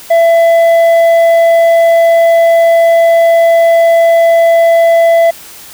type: tone with tanh clipping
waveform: sine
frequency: 669 Hz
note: E5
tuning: 25 cents sharp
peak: -5 dBFS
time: 0.1-5.31 s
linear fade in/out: 10 ms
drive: 6 dB
effects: white hiss -32 dBFS RMS until 5.73 s